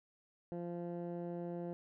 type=tone with low-pass filter; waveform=15% pulse; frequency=173.1 Hz; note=F3; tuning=15 cents flat; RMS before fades=-42 dBFS; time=0.52-1.73 s; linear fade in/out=0 ms; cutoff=610 Hz; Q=0.83; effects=none